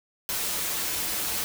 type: noise with comb filter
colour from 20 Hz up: white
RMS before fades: -29 dBFS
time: 0.29-1.44 s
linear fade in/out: 0 ms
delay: 7.6 ms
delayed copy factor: -0.7
effects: none